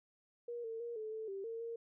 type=tone with pitch steps; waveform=sine; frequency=475.9 / 451.6 / 471.6 / 434.2 / 439.9 / 390.9 / 455.6 / 462.7 Hz; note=A#4 / A4 / A#4 / A4 / A4 / G4 / A#4 / A#4; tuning=+36 / +45 / +20 / -23 / 0 / -5 / -40 / -13 cents; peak=-40 dBFS; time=0.48-1.76 s; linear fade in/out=5 ms; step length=160 ms; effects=none